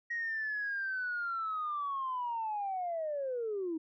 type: linear sweep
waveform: sine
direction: down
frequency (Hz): 1893 to 310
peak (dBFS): -32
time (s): 0.1-3.78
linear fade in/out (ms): 10
effects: tanh soft clip ceiling -28 dBFS